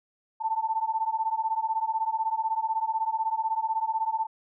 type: beating tone pair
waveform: sine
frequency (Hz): 880 / 896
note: A5 / A5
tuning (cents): 0 / +31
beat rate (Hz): 16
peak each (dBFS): -28 / -28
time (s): 0.4-4.27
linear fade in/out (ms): 20
effects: none